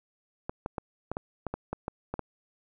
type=clicks; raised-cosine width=1 ms; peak=-18 dBFS; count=11; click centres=0.495 / 0.661 / 0.782 / 1.116 / 1.169 / 1.467 / 1.54 / 1.73 / 1.881 / 2.14 / 2.193 s; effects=none